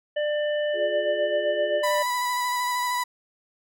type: harmonic tone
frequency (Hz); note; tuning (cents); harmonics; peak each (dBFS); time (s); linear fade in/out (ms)
595; D5; +22; 1 / 3 / 5; -23 / -33 / -37; 0.16-2.03; 10
type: chord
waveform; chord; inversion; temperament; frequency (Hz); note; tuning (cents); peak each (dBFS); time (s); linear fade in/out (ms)
sine; D diminished; first; just; 352.4 / 422.9 / 587.3; F4 / Ab4 / D5; +16 / +31 / 0; -33 / -32 / -30; 0.73-1.83; 50
type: tone with vibrato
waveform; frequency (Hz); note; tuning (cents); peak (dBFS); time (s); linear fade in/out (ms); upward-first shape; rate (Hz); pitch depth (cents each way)
35% pulse; 987.8; B5; 0; -22; 1.83-3.04; 10; square; 13; 15
effects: none